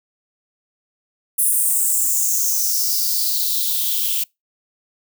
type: noise with high-pass filter sweep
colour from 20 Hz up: violet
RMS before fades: -19 dBFS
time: 1.38-4.24 s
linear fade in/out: 10 ms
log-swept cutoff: 9900 to 2900 Hz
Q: 4.9
effects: noise-tail reverb RT60 0.2 s tail -26 dB re dry